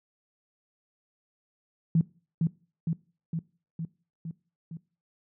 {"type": "tone with echo", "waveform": "sine", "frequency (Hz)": 163.9, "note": "E3", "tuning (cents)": -10, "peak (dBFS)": -18, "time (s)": [1.95, 2.01], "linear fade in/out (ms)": 2, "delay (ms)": 460, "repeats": 6, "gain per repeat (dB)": -3, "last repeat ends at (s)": 4.77, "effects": ["noise-tail reverb RT60 0.4 s tail -21 dB re dry", "high-pass 100 Hz 12 dB/octave"]}